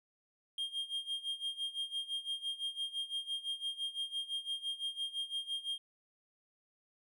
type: tone with tremolo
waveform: triangle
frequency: 3218 Hz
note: G7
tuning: 45 cents sharp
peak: -32 dBFS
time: 0.58-5.78 s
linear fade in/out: 2 ms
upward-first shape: sine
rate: 5.9 Hz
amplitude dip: 85%
effects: none